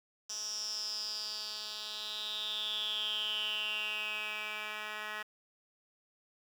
10% pulse tone with band-pass filter sweep, 212.7 Hz, G#3, 42 cents sharp, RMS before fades -38 dBFS, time 0.29-5.23 s, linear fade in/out 10 ms, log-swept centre 5900 to 2000 Hz, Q 9.6, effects 9-bit

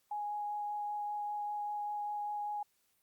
sine tone with vibrato, 830.6 Hz, G#5, in tune, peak -35 dBFS, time 0.11-2.63 s, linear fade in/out 5 ms, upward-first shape sine, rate 5.1 Hz, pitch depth 8 cents each way, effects white hiss -75 dBFS RMS until 3.02 s + Opus 48 kbps

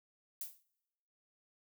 violet noise with exponential decay, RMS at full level -38 dBFS, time 0.41-0.63 s, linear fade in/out 2 ms, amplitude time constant 46 ms, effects noise-tail reverb RT60 1.0 s tail -25 dB re dry

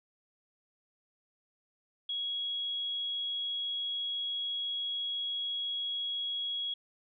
sine tone, 3322 Hz, G#7, in tune, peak -32 dBFS, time 2.09-6.74 s, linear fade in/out 5 ms, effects none

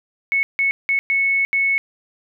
sine tone bursts at uneven times, 2204 Hz, C#7, 11 cents flat, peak -15 dBFS, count 5, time 0.32-0.43 / 0.59-0.71 / 0.89-0.99 / 1.1-1.45 / 1.53-1.78 s, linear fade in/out 0 ms, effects none

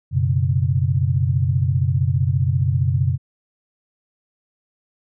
sine chord, F# suspended fourth, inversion none, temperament equal, 92.5 / 123.47 / 138.59 Hz, F#2 / B2 / C#3, 0 / 0 / 0 cents, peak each -20 dBFS, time 0.11-3.18 s, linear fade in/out 50 ms, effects none

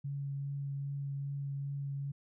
sine tone with vibrato, 140 Hz, C#3, 18 cents sharp, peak -35 dBFS, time 0.04-2.12 s, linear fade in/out 10 ms, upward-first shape triangle, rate 2.5 Hz, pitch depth 12 cents each way, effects none

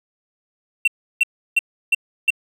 triangle tone bursts, 2716 Hz, F7, 49 cents flat, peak -10 dBFS, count 5, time 0.85-2.305 s, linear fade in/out 5 ms, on 27 ms, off 330 ms, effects none

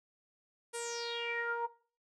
sawtooth tone with low-pass filter sweep, 470 Hz, A#4, 14 cents sharp, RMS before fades -37 dBFS, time 0.73-1.67 s, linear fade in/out 20 ms, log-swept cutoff 9800 to 940 Hz, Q 7, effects noise-tail reverb RT60 0.4 s tail -18 dB re dry

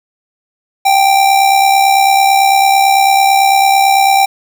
square tone with amplitude modulation, 784 Hz, G5, in tune, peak -5 dBFS, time 0.85-4.26 s, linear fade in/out 10 ms, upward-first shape sine, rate 69 Hz, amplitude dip 50%, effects 7-bit

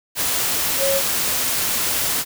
sine tone in noise, 548 Hz, C#5, 20 cents flat, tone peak -18 dBFS, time 0.78-1.02 s, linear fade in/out 50 ms, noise white, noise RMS -21 dBFS, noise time 0.15-2.25 s, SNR 0 dB, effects none

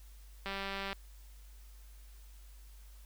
click train, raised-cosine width 0.3 ms, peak -23 dBFS, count 93, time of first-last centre 0.46-0.929 s, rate 196 Hz, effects added 50 Hz sine -51 dBFS peak until 3.05 s + white hiss -64 dBFS RMS until 3.05 s

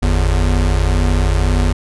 square tone pair together, 48.4 / 81.3 Hz, G1 / E2, -21 / -23 cents, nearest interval major sixth, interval 898 cents, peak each -14 / -17 dBFS, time 0.02-1.73 s, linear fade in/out 10 ms, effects resampled to 24000 Hz

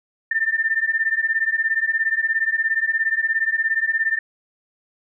sine beating tone pair, 1786 / 1803 Hz, A6 / A6, +25 / +42 cents, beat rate 17 Hz, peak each -21 dBFS, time 0.31-4.19 s, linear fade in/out 5 ms, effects none

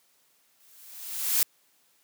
blue noise with exponential growth, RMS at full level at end -21 dBFS, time 0.6-1.43 s, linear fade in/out 1 ms, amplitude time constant 180 ms, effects white hiss -66 dBFS RMS until 2.03 s + high-pass 150 Hz 12 dB/octave

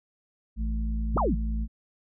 harmonic tone, 55 Hz, A1, in tune, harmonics 1 / 3 / 4, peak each -26 / -42 / -35 dBFS, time 0.56-1.68 s, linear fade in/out 50 ms
sine exponential two-way sweep, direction up then down, 41.2 to 1318.5 to 146.4 Hz, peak -23 dBFS, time 1.14-1.35 s, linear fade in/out 10 ms, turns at 1.18 s
effects none

